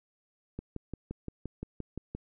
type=click train; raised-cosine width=3 ms; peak=-24 dBFS; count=10; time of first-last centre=0.59-2.15 s; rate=5.77 Hz; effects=none